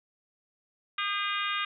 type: harmonic tone with a mistuned harmonic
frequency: 407.5 Hz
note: G#4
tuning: 33 cents flat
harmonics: 3 / 4 / 5 / 6 / 7 / 8 / 9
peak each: -32 / -36 / -37 / -36 / -37 / -40 / -38 dBFS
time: 0.98-1.65 s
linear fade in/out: 5 ms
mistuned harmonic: 4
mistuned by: -34 cents
effects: none